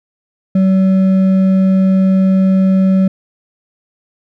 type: tone with hard clipping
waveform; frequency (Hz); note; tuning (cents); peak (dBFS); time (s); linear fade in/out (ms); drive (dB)
triangle; 189.9; F#3; +45; -9; 0.55-3.08; 5; 8
effects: none